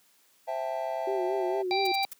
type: chord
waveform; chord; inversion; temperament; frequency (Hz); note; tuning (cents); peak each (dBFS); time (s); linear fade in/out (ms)
triangle; A minor seventh; first; just; 528 / 660 / 792 / 880; C5 / E5 / G5 / A5; +16 / +2 / +18 / 0; -36 / -30 / -35 / -35; 0.47-1.63; 20
type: tone with vibrato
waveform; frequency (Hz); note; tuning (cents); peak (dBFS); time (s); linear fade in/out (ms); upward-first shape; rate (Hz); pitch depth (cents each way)
sine; 377.4; F#4; +34; -28; 1.07-1.92; 5; sine; 4.4; 79
type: harmonic tone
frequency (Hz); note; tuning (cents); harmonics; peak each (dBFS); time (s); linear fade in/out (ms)
784; G5; 0; 1 / 3 / 5 / 6; -27 / -32 / -34 / -35; 1.71-2.05; 0
type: noise bursts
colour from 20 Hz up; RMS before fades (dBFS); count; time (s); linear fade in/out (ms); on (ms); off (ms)
blue; -38; 4; 1.85-2.134; 5; 20; 68
effects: white hiss -64 dBFS RMS until 2.19 s + high-pass 150 Hz 12 dB/octave